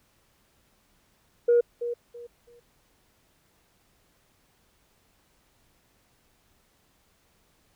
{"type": "tone with echo", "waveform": "sine", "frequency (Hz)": 476.7, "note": "A#4", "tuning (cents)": 39, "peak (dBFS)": -15, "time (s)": [1.48, 1.61], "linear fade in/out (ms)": 10, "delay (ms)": 330, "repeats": 3, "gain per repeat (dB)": -12, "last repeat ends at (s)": 2.6, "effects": ["tanh soft clip ceiling -13 dBFS", "pink hiss -66 dBFS RMS until 7.75 s"]}